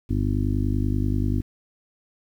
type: harmonic tone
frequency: 50.3 Hz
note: G1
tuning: 45 cents sharp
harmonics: 1 / 2 / 3 / 4 / 5 / 6 / 7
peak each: -25 / -24 / -34 / -37 / -28 / -31 / -37 dBFS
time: 0.09-1.42 s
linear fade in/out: 20 ms
effects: 9-bit